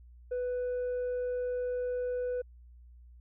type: tone with tanh clipping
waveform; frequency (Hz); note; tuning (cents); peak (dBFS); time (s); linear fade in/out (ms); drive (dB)
sine; 495.9; B4; +7; -31; 0.31-2.42; 10; 2
effects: added 60 Hz sine -51 dBFS peak until 3.2 s